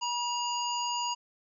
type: harmonic tone with a mistuned harmonic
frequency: 964 Hz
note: B5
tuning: 42 cents flat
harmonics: 1 / 3 / 5 / 7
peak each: -31 / -36 / -38 / -39 dBFS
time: 0.01-1.15 s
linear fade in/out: 20 ms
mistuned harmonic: 3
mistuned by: -35 cents
effects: none